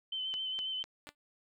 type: tone with vibrato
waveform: sine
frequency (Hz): 3065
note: G7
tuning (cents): -40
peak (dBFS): -34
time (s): 0.12-0.83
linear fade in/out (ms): 5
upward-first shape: sine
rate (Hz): 7.4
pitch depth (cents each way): 25
type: click train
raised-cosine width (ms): 0.2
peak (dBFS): -27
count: 4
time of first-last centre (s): 0.34-1.09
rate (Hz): 4
type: tone with exponential decay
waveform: 5% pulse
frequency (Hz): 293.7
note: D4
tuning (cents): 0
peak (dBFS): -34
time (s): 1.07-1.15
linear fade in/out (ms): 0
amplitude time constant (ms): 16
effects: none